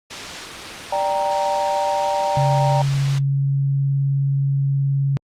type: noise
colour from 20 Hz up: white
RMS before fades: -29 dBFS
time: 0.1-3.19 s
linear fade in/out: 10 ms
type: chord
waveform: sine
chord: G minor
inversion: second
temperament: equal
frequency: 587.3 / 784 / 932.3 Hz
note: D5 / G5 / Bb5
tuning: 0 / 0 / 0 cents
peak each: -22 dBFS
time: 0.92-2.82 s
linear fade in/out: 5 ms
type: tone with vibrato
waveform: sine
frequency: 138.3 Hz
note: C#3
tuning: 4 cents flat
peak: -16 dBFS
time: 2.37-5.17 s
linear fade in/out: 0 ms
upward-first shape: triangle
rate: 19 Hz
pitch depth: 11 cents each way
effects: low-pass 5000 Hz 12 dB/octave + Opus 48 kbps

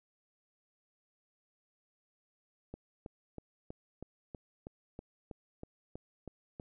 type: click train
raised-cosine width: 2 ms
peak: -30 dBFS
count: 13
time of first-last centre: 2.74-6.599 s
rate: 3.11 Hz
effects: none

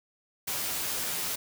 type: noise with comb filter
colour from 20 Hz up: white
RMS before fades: -32 dBFS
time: 0.47-1.36 s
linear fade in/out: 10 ms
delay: 12 ms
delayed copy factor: +0.65
effects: none

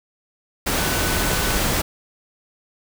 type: tone in noise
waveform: sine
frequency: 1500 Hz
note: F#6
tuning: 23 cents sharp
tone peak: -31 dBFS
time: 0.78-1.57 s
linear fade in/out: 10 ms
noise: pink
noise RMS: -21 dBFS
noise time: 0.66-1.82 s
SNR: -13 dB
effects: none

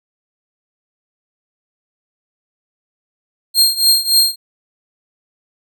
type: tone with tremolo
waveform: sawtooth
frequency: 4212 Hz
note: C8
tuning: 11 cents sharp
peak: -4 dBFS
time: 3.54-4.36 s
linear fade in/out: 50 ms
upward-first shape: triangle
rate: 3.5 Hz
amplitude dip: 90%
effects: none

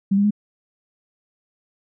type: tone with pitch steps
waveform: sine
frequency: 196 / 202 / 208.1 Hz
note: G3 / G#3 / G#3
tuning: 0 / -48 / +4 cents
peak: -14 dBFS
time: 0.11-0.308 s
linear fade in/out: 10 ms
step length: 66 ms
effects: none

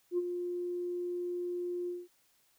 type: tone with ADSR envelope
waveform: sine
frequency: 353.6 Hz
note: F4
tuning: 22 cents sharp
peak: -25 dBFS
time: 0.11-2.08 s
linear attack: 70 ms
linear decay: 32 ms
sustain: -8 dB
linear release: 200 ms
effects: tanh soft clip ceiling -23 dBFS + white hiss -70 dBFS RMS until 2.58 s

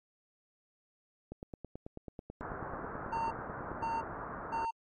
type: click train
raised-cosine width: 2 ms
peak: -29 dBFS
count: 24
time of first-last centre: 1.32-3.825 s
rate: 9.18 Hz
type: low-pass noise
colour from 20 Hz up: white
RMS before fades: -42 dBFS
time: 2.41-4.65 s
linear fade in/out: 0 ms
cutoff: 1500 Hz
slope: 48 dB/octave
type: tone bursts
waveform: triangle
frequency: 912 Hz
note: A#5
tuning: 38 cents flat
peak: -30 dBFS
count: 3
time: 3.12-4.71 s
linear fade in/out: 10 ms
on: 190 ms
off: 510 ms
effects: MP3 32 kbps

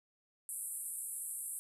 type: band-pass noise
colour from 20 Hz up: white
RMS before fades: -42 dBFS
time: 0.49-1.59 s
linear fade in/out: 0 ms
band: 8100 to 12000 Hz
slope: 96 dB/octave
effects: none

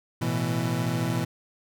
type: chord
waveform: 30% pulse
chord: A suspended second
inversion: none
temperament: equal with one note detuned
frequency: 110 / 123.47 / 166.06 Hz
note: A2 / B2 / E3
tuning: 0 / 0 / +13 cents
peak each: -30 / -25 / -26 dBFS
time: 0.21-1.25 s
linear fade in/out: 10 ms
effects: none

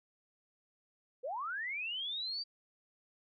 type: linear sweep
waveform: sine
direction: up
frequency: 457.7 to 4699 Hz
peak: -36 dBFS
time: 1.23-2.44 s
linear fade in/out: 20 ms
effects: none

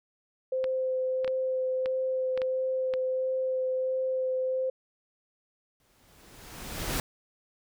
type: tone with vibrato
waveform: sine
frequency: 518 Hz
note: C5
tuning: 17 cents flat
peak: -26 dBFS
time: 0.52-4.7 s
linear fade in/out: 5 ms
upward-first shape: sine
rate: 1.5 Hz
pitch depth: 8 cents each way
type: clicks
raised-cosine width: 0.3 ms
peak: -21 dBFS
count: 7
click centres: 0.642 / 1.246 / 1.278 / 1.859 / 2.376 / 2.418 / 2.938 s
type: noise with exponential growth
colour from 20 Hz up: pink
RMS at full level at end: -29 dBFS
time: 5.8-7 s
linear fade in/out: 1 ms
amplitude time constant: 260 ms
effects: none

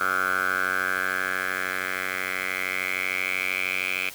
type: tone with band-pass filter sweep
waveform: 10% pulse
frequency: 93 Hz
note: F#2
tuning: 9 cents sharp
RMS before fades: -27 dBFS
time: 0-4.1 s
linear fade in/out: 10 ms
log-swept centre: 1400 to 2500 Hz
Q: 6.5
effects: white hiss -42 dBFS RMS until 4.14 s

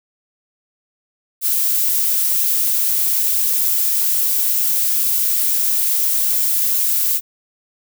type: noise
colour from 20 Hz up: violet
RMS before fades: -17 dBFS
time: 1.41-7.21 s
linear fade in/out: 50 ms
effects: none

